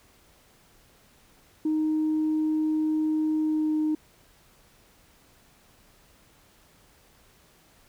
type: tone with pitch glide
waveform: sine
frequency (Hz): 310.7 to 308.4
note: D#4 to D#4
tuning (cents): -2 to -15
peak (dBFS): -21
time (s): 1.65-3.95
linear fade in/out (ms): 5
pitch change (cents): -13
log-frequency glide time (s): 3.4-3.75
effects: tanh soft clip ceiling -19 dBFS + pink hiss -59 dBFS RMS until 7.88 s